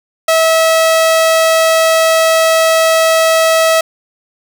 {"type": "tone", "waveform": "sawtooth", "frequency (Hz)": 648, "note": "E5", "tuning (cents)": -30, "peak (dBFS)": -4, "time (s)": [0.28, 3.81], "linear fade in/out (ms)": 5, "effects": []}